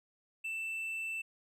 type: tone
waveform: triangle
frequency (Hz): 2660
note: E7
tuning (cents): +15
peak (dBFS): -34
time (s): 0.44-1.22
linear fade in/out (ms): 10
effects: none